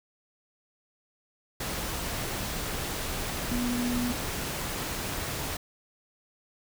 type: tone in noise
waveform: sine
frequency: 243.6 Hz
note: B3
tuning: 24 cents flat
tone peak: -27 dBFS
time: 3.51-4.12 s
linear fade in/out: 5 ms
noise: pink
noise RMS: -33 dBFS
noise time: 1.6-5.57 s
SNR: +3 dB
effects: none